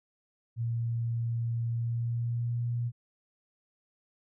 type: tone with pitch glide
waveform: sine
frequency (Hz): 116.54 to 119.33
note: A#2 to A#2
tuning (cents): 0 to +41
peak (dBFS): -28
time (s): 0.56-2.92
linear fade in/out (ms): 50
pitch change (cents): +41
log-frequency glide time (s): 1.7-2.66
effects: none